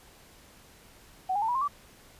sine tone with pitch steps, 750 / 817.9 / 891.9 / 972.6 / 1060.7 / 1156.7 Hz, F#5 / G#5 / A5 / B5 / C6 / D6, +23 / -27 / +23 / -27 / +23 / -27 cents, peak -25 dBFS, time 1.29-1.68 s, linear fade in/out 10 ms, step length 65 ms, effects pink hiss -55 dBFS RMS until 2.19 s + resampled to 32000 Hz

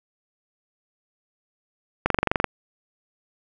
click train, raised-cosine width 0.5 ms, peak -4 dBFS, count 10, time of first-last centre 2.06-2.443 s, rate 23.5 Hz, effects none

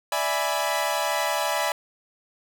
sawtooth chord, E dominant seventh, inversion third, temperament equal, 587.3 / 659.3 / 830.6 / 987.8 Hz, D5 / E5 / G#5 / B5, 0 / 0 / 0 / 0 cents, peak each -25 dBFS, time 0.12-1.72 s, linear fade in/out 2 ms, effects none

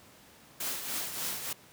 white noise with tremolo, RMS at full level -33 dBFS, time 0.6-1.53 s, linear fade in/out 5 ms, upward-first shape triangle, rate 3.4 Hz, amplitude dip 60%, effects pink hiss -56 dBFS RMS until 1.72 s + high-pass 100 Hz 12 dB/octave

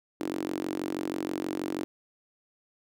sawtooth tone with high-pass filter, 46.25 Hz, F#1, in tune, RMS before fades -33 dBFS, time 0.2-1.84 s, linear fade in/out 0 ms, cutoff 310 Hz, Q 5.1, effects none

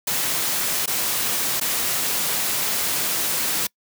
white noise with dropouts, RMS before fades -23 dBFS, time 0.07-3.67 s, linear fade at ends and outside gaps 5 ms, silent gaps 0.86-0.875 / 1.6-1.611 s, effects noise-tail reverb RT60 0.1 s tail -26 dB re dry + high-pass 100 Hz 12 dB/octave

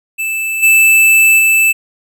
square tone with level steps, 2637 Hz, E7, in tune, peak -16 / -6 / -8 dBFS, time 0.18-1.73 s, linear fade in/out 20 ms, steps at 0.62 / 1.38 s, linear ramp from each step 20 ms, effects none

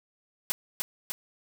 white noise with echo, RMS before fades -28 dBFS, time 0.5-0.52 s, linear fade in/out 0 ms, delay 300 ms, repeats 2, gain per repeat -3 dB, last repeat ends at 1.12 s, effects none

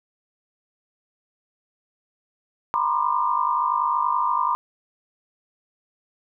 sine tone cluster, 947 / 996 / 1048 / 1196 Hz, A#5 / B5 / C6 / D6, +27 / +14 / +2 / +31 cents, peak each -25 dBFS, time 2.74-4.55 s, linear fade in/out 0 ms, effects none

